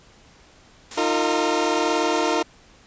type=high-pass noise; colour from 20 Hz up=white; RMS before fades=-34 dBFS; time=0.91-2.35 s; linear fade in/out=2 ms; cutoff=190 Hz; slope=96 dB/octave
type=chord; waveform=20% pulse; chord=Eb suspended second; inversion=none; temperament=equal with one note detuned; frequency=311.1 / 349.2 / 456 Hz; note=Eb4 / F4 / Bb4; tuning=0 / 0 / -38 cents; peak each=-19 dBFS; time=0.97-2.43 s; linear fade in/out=10 ms
effects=pink hiss -52 dBFS RMS until 2.86 s + resampled to 16000 Hz